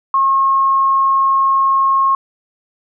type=tone; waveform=sine; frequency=1082 Hz; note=C#6; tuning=42 cents flat; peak=-10 dBFS; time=0.14-2.15 s; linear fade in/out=2 ms; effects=none